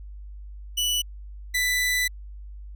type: tone pair in turn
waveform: sawtooth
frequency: 2960 / 1988.2 Hz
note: F#7 / B6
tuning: 0 / +11 cents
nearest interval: perfect fifth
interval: 689 cents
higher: first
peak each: -19 / -18 dBFS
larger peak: second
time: 0.77-1.02 / 1.54-2.08 s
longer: second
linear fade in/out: 10 ms
effects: added 50 Hz sine -37 dBFS peak until 2.75 s